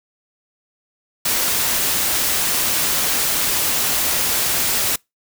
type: noise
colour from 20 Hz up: white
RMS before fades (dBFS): -19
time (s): 1.25-4.96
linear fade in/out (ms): 5
effects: noise-tail reverb RT60 0.2 s tail -26 dB re dry